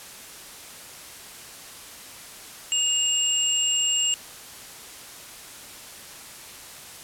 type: tone pair together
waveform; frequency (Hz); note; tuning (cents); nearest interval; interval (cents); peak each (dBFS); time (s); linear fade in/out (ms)
sine; 2838 / 7566; F7 / A#8; +27 / +25; octave + perfect fourth; 1698; -23; 2.72-4.14; 0
effects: white hiss -42 dBFS RMS until 7.03 s + low-pass 12000 Hz 12 dB/octave